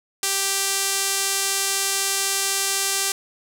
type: tone with band-pass filter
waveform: sawtooth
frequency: 392 Hz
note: G4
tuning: in tune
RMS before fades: -23 dBFS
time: 0.23-3.12 s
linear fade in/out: 2 ms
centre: 8300 Hz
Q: 1
effects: none